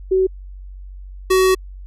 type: tone pair in turn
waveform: sine / square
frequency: 376.9 / 375.5 Hz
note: F#4 / F#4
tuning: +32 / +26 cents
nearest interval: unison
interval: 6 cents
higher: first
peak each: -12 dBFS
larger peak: neither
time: 0.11-0.27 / 1.3-1.55 s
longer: second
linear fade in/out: 10 ms
effects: added 47 Hz sine -32 dBFS peak until 1.86 s + resampled to 32000 Hz